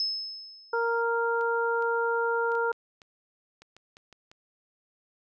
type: tone with exponential decay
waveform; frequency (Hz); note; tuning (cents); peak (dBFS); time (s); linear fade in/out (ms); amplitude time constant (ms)
sine; 5200; E8; -24; -24; 0-1.02; 1; 220
type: harmonic tone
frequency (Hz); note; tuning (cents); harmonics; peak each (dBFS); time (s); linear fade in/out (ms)
465; A#4; -4; 1 / 2 / 3; -27 / -30 / -29; 0.73-2.72; 5
type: clicks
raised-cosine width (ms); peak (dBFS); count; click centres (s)
0.2; -33; 11; 1.411 / 1.824 / 2.519 / 2.552 / 2.728 / 3.018 / 3.62 / 3.766 / 3.969 / 4.127 / 4.315
effects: none